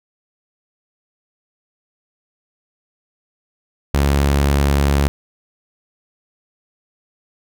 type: tone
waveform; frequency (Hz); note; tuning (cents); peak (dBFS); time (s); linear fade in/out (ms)
sawtooth; 70.5; C#2; +30; -9; 3.94-5.08; 0
effects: none